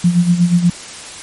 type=tone with tremolo; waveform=sine; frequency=174.7 Hz; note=F3; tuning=1 cent sharp; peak=-6 dBFS; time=0.04-0.7 s; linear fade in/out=5 ms; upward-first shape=sine; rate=8.3 Hz; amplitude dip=70%; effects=white hiss -31 dBFS RMS until 1.22 s + MP3 48 kbps